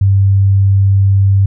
sine tone, 98 Hz, G2, in tune, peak -6 dBFS, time 0.01-1.46 s, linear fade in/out 5 ms, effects none

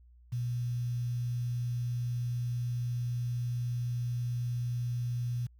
sine tone with quantisation, 121.3 Hz, B2, 31 cents flat, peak -30 dBFS, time 0.32-5.47 s, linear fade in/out 10 ms, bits 9, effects added 60 Hz sine -55 dBFS peak until 5.59 s

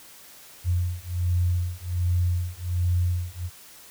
sine beating tone pair, 87.8 / 89.1 Hz, F2 / F2, +10 / +35 cents, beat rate 1.3 Hz, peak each -25 dBFS, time 0.64-3.5 s, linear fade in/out 50 ms, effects white hiss -48 dBFS RMS until 3.9 s

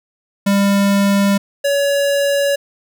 square tone pair in turn, 199.4 / 564 Hz, G3 / C#5, +30 / +30 cents, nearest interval octave + tritone, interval 1800 cents, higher second, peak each -12 / -14 dBFS, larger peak first, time 0.46-1.38 / 1.64-2.56 s, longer neither, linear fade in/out 10 ms, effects none

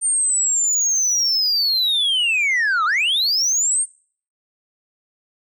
sine linear two-way sweep, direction down then up, 8870 to 1200 to 8870 Hz, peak -13 dBFS, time 0.01-3.86 s, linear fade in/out 50 ms, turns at 2.85 s, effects noise-tail reverb RT60 0.5 s tail -26 dB re dry + tanh soft clip ceiling -15 dBFS

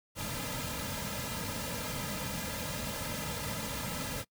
pink noise with comb filter, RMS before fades -37 dBFS, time 0.15-4.25 s, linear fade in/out 50 ms, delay 2.7 ms, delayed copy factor -0.95, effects noise-tail reverb RT60 0.1 s tail -24 dB re dry

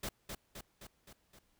pink noise with echo, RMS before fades -39 dBFS, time 0.03-0.09 s, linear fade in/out 5 ms, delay 260 ms, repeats 5, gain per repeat -4 dB, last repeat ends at 1.39 s, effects pink hiss -74 dBFS RMS until 1.59 s

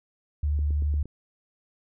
sine tone with vibrato, 73.6 Hz, D2, 4 cents sharp, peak -22 dBFS, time 0.43-1.03 s, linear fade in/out 5 ms, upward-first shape sine, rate 12 Hz, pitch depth 12 cents each way
click train, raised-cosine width 3 ms, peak -29 dBFS, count 5, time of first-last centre 0.59-1.056 s, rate 8.58 Hz
effects none

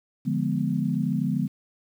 sine chord, D diminished seventh, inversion none, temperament equal, 146.83 / 174.61 / 207.7 / 246.9 Hz, D3 / F3 / Ab3 / Cb4, 0 / 0 / 0 / 0 cents, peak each -28 dBFS, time 0.25-1.48 s, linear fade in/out 20 ms, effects 9-bit

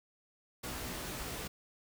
pink noise with comb filter, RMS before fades -41 dBFS, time 0.63-1.48 s, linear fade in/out 10 ms, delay 16 ms, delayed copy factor +0.55, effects none

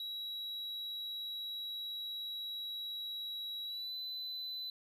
triangle tone with pitch glide, 3881 to 4011 Hz, B7 to B7, -31 to +26 cents, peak -38 dBFS, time 0-4.7 s, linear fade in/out 2 ms, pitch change +57 cents, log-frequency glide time 3.64-3.94 s, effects none

